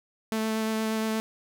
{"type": "tone with vibrato", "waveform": "sawtooth", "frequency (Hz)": 220, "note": "A3", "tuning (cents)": 0, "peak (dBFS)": -22, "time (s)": [0.32, 1.2], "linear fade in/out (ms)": 0, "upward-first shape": "sine", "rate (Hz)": 8.5, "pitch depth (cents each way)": 10, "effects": []}